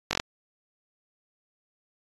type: slowing click train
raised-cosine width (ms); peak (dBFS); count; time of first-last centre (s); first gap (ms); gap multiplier
0.2; -7; 5; 0.11-0.199; 20; 1.07
effects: AAC 32 kbps